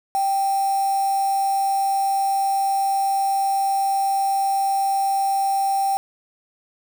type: tone with quantisation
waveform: sine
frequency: 784 Hz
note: G5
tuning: in tune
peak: -18 dBFS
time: 0.15-5.97 s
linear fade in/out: 0 ms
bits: 5
effects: none

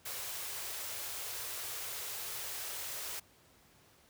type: band-stop noise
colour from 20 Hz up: white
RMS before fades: -41 dBFS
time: 0.05-3.2 s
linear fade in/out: 10 ms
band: 120 to 360 Hz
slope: 48 dB/octave
effects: pink hiss -64 dBFS RMS until 4.09 s + high-pass 60 Hz 12 dB/octave

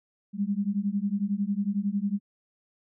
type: beating tone pair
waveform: sine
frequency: 196.2 / 207.2 Hz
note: G3 / G#3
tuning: +2 / -4 cents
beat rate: 11 Hz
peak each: -28 / -28 dBFS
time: 0.33-2.2 s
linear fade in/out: 50 ms
effects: none

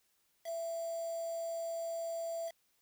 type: tone with quantisation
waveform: sine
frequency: 666 Hz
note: E5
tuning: 18 cents sharp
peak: -36 dBFS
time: 0.44-2.52 s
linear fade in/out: 50 ms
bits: 8
effects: white hiss -75 dBFS RMS until 2.81 s

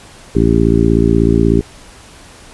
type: harmonic tone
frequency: 56.4 Hz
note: A1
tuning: 44 cents sharp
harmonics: 1 / 2 / 3 / 4 / 5 / 6 / 7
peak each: -16 / -16 / -16 / -16 / -16 / -16 / -16 dBFS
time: 0.35-1.61 s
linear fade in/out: 5 ms
effects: pink hiss -39 dBFS RMS until 2.53 s + resampled to 24000 Hz

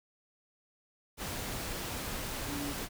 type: tone in noise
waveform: sine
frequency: 287 Hz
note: D4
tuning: 40 cents flat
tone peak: -37 dBFS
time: 2.47-2.74 s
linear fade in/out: 50 ms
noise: pink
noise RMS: -38 dBFS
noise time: 1.17-2.89 s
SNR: -2 dB
effects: none

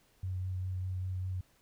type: tone with vibrato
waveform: sine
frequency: 92.6 Hz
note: F#2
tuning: 2 cents sharp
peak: -33 dBFS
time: 0.23-1.41 s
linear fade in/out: 5 ms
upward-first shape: sine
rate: 5 Hz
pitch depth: 14 cents each way
effects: pink hiss -68 dBFS RMS until 1.61 s

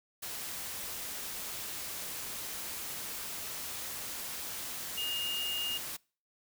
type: tone in noise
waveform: sine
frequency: 2840 Hz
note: F7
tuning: 28 cents sharp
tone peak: -33 dBFS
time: 4.97-5.78 s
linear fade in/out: 10 ms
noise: white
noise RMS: -40 dBFS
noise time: 0.22-5.97 s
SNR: +4 dB
effects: noise-tail reverb RT60 0.4 s tail -25 dB re dry

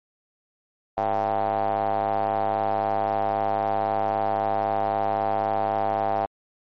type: tone with band-pass filter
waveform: square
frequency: 51.91 Hz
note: G#1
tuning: in tune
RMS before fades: -24 dBFS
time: 0.97-6.26 s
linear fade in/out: 5 ms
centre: 750 Hz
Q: 6.5
effects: MP3 32 kbps

